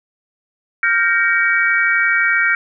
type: chord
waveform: sine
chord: G half-diminished seventh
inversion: third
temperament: equal with one note detuned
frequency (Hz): 1396.9 / 1568 / 1864.7 / 2273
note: F6 / G6 / Bb6 / Db7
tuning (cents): 0 / 0 / 0 / +43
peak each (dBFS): -18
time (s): 0.83-2.55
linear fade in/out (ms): 2
effects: none